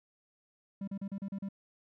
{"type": "tone bursts", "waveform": "triangle", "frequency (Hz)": 196.7, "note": "G3", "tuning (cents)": 6, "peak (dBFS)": -33, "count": 7, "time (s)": [0.81, 1.488], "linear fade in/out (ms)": 5, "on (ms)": 66, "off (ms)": 36, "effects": []}